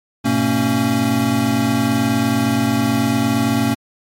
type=tone cluster; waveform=square; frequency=103.1 / 122.3 / 227.2 / 276.1 Hz; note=G#2 / B2 / A#3 / C#4; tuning=-12 / -16 / -44 / -7 cents; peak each=-27 / -23 / -19 / -19 dBFS; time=0.24-3.75 s; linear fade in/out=20 ms; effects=MP3 64 kbps